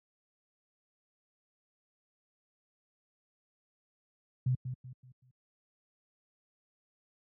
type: tone with echo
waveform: sine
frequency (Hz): 127.2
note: C3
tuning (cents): -48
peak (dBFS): -25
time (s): 4.46-4.55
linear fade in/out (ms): 5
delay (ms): 190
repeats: 4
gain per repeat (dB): -9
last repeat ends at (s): 5.31
effects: high-pass 80 Hz 12 dB/octave